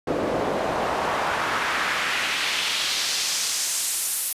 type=noise with band-pass filter sweep; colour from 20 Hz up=pink; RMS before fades=-25 dBFS; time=0.07-4.33 s; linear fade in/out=5 ms; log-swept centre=410 to 12000 Hz; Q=1.3; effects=resampled to 32000 Hz